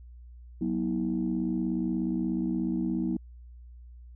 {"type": "tone cluster", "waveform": "sine", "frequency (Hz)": [185.1, 241.9, 321.4], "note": ["F#3", "B3", "E4"], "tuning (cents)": [1, -36, -44], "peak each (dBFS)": -30, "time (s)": [0.61, 3.17], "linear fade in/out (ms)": 5, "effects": ["tanh soft clip ceiling -19 dBFS", "added 60 Hz sine -45 dBFS peak until 4.15 s"]}